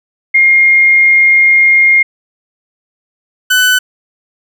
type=tone pair in turn; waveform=sine / 30% pulse; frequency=2129 / 1500.7 Hz; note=C7 / F#6; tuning=+30 / +24 cents; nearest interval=tritone; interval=606 cents; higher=first; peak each=-4 dBFS; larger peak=neither; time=0.34-2.03 / 3.5-3.79 s; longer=first; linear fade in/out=10 ms; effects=none